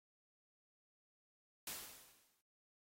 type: noise with exponential decay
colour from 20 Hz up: white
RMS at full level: -43 dBFS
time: 1.67-2.41 s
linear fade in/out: 2 ms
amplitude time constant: 160 ms
effects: AAC 48 kbps